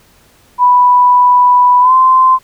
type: tone with pitch glide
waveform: sine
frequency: 987.8 to 1036.3 Hz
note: B5 to C6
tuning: 0 to -17 cents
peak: -4 dBFS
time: 0.58-2.39 s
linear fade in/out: 50 ms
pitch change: +83 cents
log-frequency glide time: 1.81-1.93 s
effects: pink hiss -48 dBFS RMS until 2.43 s